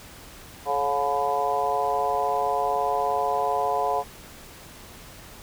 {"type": "harmonic tone with a mistuned harmonic", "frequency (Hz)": 142.9, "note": "D3", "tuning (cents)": -47, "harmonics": [3, 4, 5, 6, 7], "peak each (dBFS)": [-30, -30, -25, -30, -28], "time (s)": [0.65, 4.04], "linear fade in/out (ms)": 50, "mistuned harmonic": 4, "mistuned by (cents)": -60, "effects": ["pink hiss -45 dBFS RMS until 5.42 s"]}